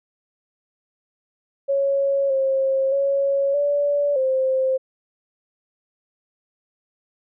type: tone with pitch steps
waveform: sine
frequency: 553 / 536 / 554 / 576 / 525 Hz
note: C#5 / C5 / C#5 / D5 / C5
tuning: -4 / +42 / -1 / -34 / +6 cents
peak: -17 dBFS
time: 1.68-4.78 s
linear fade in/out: 20 ms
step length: 620 ms
effects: none